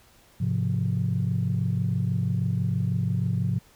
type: chord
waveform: sine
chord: F minor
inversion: first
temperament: just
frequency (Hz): 104.77 / 130.96 / 174.61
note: Ab2 / C3 / F3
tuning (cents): +16 / +2 / 0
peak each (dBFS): -26 / -26 / -27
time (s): 0.4-3.59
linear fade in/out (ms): 10
effects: tanh soft clip ceiling -15 dBFS + pink hiss -57 dBFS RMS until 3.75 s